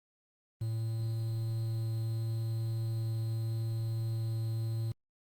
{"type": "tone with quantisation", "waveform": "triangle", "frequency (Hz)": 112.6, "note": "A2", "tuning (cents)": 40, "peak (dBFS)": -29, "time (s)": [0.61, 4.92], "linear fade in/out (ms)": 5, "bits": 9, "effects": ["Opus 32 kbps"]}